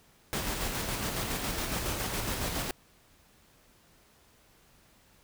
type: noise with tremolo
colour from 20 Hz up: pink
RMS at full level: -32 dBFS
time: 0.33-2.71 s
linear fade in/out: 0 ms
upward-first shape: square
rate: 7.2 Hz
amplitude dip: 30%
effects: pink hiss -62 dBFS RMS until 5.23 s